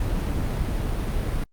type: noise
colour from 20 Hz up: brown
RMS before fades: -25 dBFS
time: 0-1.44 s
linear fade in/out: 5 ms
effects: Opus 48 kbps